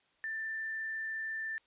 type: tone with vibrato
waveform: sine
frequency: 1777 Hz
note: A6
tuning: 17 cents sharp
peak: -35 dBFS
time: 0.24-1.58 s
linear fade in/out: 0 ms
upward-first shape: triangle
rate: 20 Hz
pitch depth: 15 cents each way
effects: white hiss -71 dBFS RMS until 1.66 s + resampled to 8000 Hz